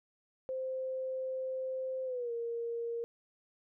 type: tone with pitch glide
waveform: sine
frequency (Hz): 521 to 466.8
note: C5 to A#4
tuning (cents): -7 to +2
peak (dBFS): -34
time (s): 0.49-3.04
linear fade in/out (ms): 0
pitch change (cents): -191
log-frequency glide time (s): 2.05-2.32
effects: none